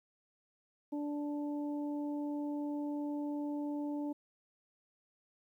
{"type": "harmonic tone", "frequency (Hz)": 292.4, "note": "D4", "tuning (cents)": -7, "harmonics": [1, 2, 3], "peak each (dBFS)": [-35, -46, -49], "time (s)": [0.92, 4.13], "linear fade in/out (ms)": 10, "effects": ["12-bit"]}